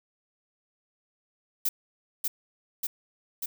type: noise with echo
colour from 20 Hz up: violet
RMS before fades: -26 dBFS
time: 1.65-1.69 s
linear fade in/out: 5 ms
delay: 590 ms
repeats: 3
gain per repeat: -2 dB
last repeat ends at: 3.46 s
effects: none